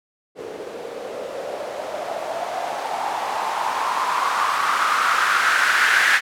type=noise with low-pass filter sweep; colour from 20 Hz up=violet; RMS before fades=-22 dBFS; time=0.35-6.21 s; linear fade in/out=50 ms; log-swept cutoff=420 to 1700 Hz; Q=4.6; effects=none